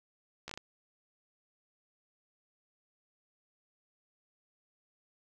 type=slowing click train; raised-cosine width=0.2 ms; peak=-24 dBFS; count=5; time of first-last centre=0.48-0.575 s; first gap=14 ms; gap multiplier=1.37; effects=none